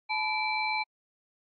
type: tone cluster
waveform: sine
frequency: 863 / 990 / 2335 / 4076 Hz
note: A5 / B5 / D7 / C8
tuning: -34 / +4 / -11 / -46 cents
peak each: -31 / -39 / -30 / -37 dBFS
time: 0.09-0.84 s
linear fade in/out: 20 ms
effects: AAC 64 kbps